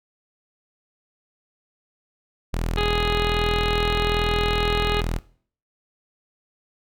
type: tone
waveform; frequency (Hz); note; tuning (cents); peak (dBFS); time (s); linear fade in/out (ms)
sawtooth; 41.2; E1; 0; -19; 2.53-5.19; 10
type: harmonic tone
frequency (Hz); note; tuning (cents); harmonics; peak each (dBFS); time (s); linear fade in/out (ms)
415.3; G#4; 0; 1 / 2 / 3 / 4 / 5 / 6 / 7 / 8 / 9 / 10; -25 / -30 / -30 / -34 / -36 / -33 / -33 / -39 / -34 / -37; 2.77-5.01; 5
effects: noise-tail reverb RT60 0.5 s tail -19 dB re dry